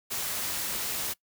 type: noise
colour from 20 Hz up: white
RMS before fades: -32 dBFS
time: 0.1-1.14 s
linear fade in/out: 20 ms
effects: noise-tail reverb RT60 0.1 s tail -21 dB re dry